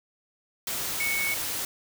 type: tone in noise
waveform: sine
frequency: 2217 Hz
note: C#7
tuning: in tune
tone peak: -26 dBFS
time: 1-1.34 s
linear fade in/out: 2 ms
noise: white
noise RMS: -31 dBFS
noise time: 0.67-1.65 s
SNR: +2 dB
effects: none